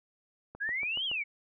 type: click train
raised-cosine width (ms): 1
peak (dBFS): -31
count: 5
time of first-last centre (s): 0.55-1.115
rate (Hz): 7.08
type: exponential two-way sweep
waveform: sine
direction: up then down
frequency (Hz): 1591 to 3322 to 2171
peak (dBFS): -30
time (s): 0.6-1.24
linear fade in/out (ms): 20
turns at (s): 1.05
effects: none